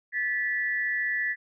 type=tone pair together; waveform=sine; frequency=1744 / 1958.7 Hz; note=A6 / B6; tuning=-16 / -15 cents; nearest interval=major second; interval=201 cents; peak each=-28 dBFS; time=0.12-1.36 s; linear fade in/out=50 ms; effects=none